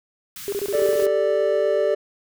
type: band-stop noise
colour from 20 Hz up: white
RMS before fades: -36 dBFS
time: 0.36-1.06 s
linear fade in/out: 2 ms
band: 250 to 1100 Hz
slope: 48 dB/octave
type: tone bursts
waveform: sine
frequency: 402.1 Hz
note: G4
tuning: 44 cents sharp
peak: -22 dBFS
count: 9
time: 0.48-1.067 s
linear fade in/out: 0 ms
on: 43 ms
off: 25 ms
type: chord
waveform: triangle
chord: G suspended second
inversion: none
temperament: equal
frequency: 392 / 440 / 587.3 Hz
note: G4 / A4 / D5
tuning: 0 / 0 / 0 cents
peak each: -22 / -21 / -18 dBFS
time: 0.73-1.95 s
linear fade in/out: 10 ms
effects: none